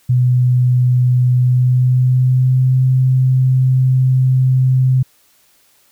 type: tone with pitch glide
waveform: sine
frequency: 125 to 129.48 Hz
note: B2 to C3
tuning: +21 to -18 cents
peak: -9 dBFS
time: 0.09-5.03 s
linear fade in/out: 10 ms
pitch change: +61 cents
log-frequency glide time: 1.35-2.83 s
effects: white hiss -54 dBFS RMS until 5.91 s